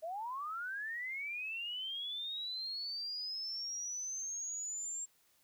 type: linear sweep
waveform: sine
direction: up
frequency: 614 to 7460 Hz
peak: -38 dBFS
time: 0.02-5.06 s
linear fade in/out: 20 ms
effects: white hiss -71 dBFS RMS until 5.43 s